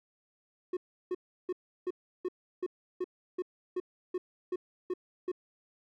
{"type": "tone bursts", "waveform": "triangle", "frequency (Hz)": 363.7, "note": "F#4", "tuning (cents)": -30, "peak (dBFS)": -28, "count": 13, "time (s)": [0.73, 5.317], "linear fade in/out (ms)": 5, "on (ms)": 39, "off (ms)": 340, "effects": []}